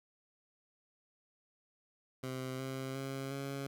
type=tone with pitch steps; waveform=15% pulse; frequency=130 / 132.65 / 135.36 / 138.13 Hz; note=C3 / C3 / C#3 / C#3; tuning=-11 / +24 / -41 / -6 cents; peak=-32 dBFS; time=2.23-3.67 s; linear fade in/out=5 ms; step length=360 ms; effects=none